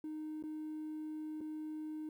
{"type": "tone with dropouts", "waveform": "triangle", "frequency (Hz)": 309, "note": "D#4", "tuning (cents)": -12, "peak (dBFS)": -37, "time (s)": [0.04, 2.09], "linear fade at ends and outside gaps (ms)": 2, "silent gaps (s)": [[0.426, 0.437], [1.407, 1.412]], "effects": ["tanh soft clip ceiling -36 dBFS", "12-bit"]}